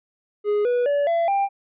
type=tone with pitch steps; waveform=triangle; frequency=415.3 / 488.2 / 573.9 / 674.7 / 793.1 Hz; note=G#4 / B4 / D5 / E5 / G5; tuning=0 / -20 / -40 / +40 / +20 cents; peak=-16 dBFS; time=0.44-1.49 s; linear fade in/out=50 ms; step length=210 ms; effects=resampled to 8000 Hz